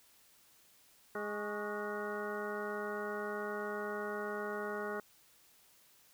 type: harmonic tone with a mistuned harmonic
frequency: 207.7 Hz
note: G#3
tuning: in tune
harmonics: 1 / 2 / 3 / 4 / 5 / 6 / 7 / 9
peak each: -46 / -40 / -45 / -48 / -47 / -48 / -44 / -50 dBFS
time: 1.15-5 s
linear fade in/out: 2 ms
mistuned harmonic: 5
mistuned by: +110 cents
effects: white hiss -65 dBFS RMS until 6.13 s